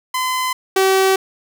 sawtooth tone pair in turn, 1022 / 382.8 Hz, C6 / G4, -41 / -41 cents, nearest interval octave + perfect fourth, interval 1700 cents, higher first, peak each -14 / -8 dBFS, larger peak second, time 0.14-0.53 / 0.76-1.16 s, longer second, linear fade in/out 5 ms, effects none

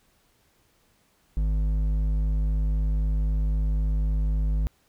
sine tone with hard clipping, 51.91 Hz, G#1, in tune, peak -23 dBFS, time 1.37-4.67 s, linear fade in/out 0 ms, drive 7 dB, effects pink hiss -65 dBFS RMS until 4.88 s

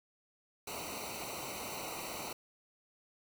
pink noise with comb filter, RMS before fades -42 dBFS, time 0.67-2.33 s, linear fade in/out 5 ms, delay 0.59 ms, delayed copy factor -0.95, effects none

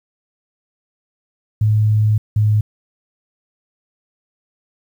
sine tone pair in turn, 107.2 / 106.34 Hz, A2 / G#2, -45 / +41 cents, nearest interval unison, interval 14 cents, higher first, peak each -11 dBFS, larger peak neither, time 1.61-2.18 / 2.36-2.61 s, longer first, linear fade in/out 5 ms, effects 8-bit

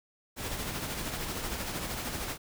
pink noise with tremolo, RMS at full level -34 dBFS, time 0.36-2.38 s, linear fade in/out 50 ms, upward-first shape sine, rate 13 Hz, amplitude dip 40%, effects none

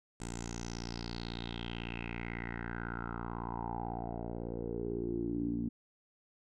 10% pulse tone with low-pass filter sweep, 58.1 Hz, A#1, 5 cents flat, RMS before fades -39 dBFS, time 0.2-5.69 s, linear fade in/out 5 ms, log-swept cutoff 8100 to 250 Hz, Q 6.3, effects none

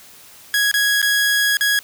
sawtooth tone with dropouts, 1661.2 Hz, G#6, in tune, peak -11 dBFS, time 0.54-1.79 s, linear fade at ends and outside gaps 1 ms, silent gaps 0.714-0.74 / 1.017-1.027 / 1.57-1.609 s, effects white hiss -44 dBFS RMS until 1.83 s

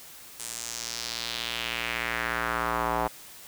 square tone with band-pass filter sweep, 58.27 Hz, A#1, in tune, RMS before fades -31 dBFS, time 0.39-3.08 s, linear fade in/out 10 ms, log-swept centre 8800 to 850 Hz, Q 2.2, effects white hiss -47 dBFS RMS until 3.47 s

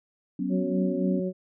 sine chord, F# suspended fourth, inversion none, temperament equal with one note detuned, 188.56 / 246.9 / 277.2 Hz, F#3 / B3 / C#4, +33 / 0 / 0 cents, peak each -30 / -31 / -30 dBFS, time 0.39-1.2 s, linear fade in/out 5 ms
harmonic tone, 185 Hz, F#3, in tune, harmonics 1 / 2 / 3, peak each -28 / -31 / -33 dBFS, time 0.49-1.33 s, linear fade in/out 50 ms
effects none

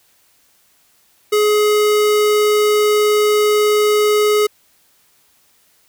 square tone, 420.8 Hz, G#4, 23 cents sharp, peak -12 dBFS, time 1.32-4.47 s, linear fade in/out 10 ms, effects white hiss -56 dBFS RMS until 5.88 s

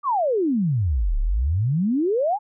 sine exponential two-way sweep, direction down then up, 1221 to 33 to 874 Hz, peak -18 dBFS, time 0.03-2.39 s, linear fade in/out 50 ms, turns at 1.18 s, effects none

